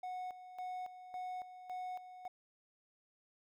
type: tone with tremolo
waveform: triangle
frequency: 734 Hz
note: F#5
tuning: 14 cents flat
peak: -38 dBFS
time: 0.03-2.28 s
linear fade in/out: 5 ms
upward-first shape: square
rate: 1.8 Hz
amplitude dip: 70%
effects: none